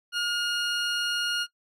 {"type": "tone", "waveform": "20% pulse", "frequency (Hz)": 1427, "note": "F6", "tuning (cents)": 37, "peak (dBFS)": -20, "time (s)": [0.12, 1.47], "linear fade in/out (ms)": 50, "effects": ["noise-tail reverb RT60 0.1 s tail -20 dB re dry", "low-pass 8000 Hz 12 dB/octave"]}